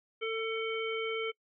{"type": "harmonic tone with a mistuned harmonic", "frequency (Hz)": 447.2, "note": "A4", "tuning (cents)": 28, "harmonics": [1, 3, 5, 7], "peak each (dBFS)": [-33, -41, -38, -41], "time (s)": [0.21, 1.32], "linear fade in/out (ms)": 20, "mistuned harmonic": 7, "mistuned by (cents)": -24, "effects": ["noise-tail reverb RT60 0.1 s tail -25 dB re dry"]}